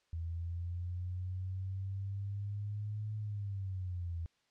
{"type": "linear two-way sweep", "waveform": "sine", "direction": "up then down", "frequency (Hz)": [82.41, 107.2, 82.41], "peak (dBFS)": -36, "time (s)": [0.13, 4.26], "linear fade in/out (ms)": 0, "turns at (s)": 3.16, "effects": ["white hiss -75 dBFS RMS until 4.5 s", "low-pass 5000 Hz 12 dB/octave"]}